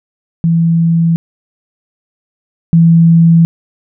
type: tone pair in turn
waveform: sine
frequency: 166.3 / 166.3 Hz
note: E3 / E3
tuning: +16 / +16 cents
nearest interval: unison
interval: 0 cents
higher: neither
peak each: -7 / -3 dBFS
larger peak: second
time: 0.44-1.16 / 2.73-3.45 s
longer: neither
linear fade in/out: 0 ms
effects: none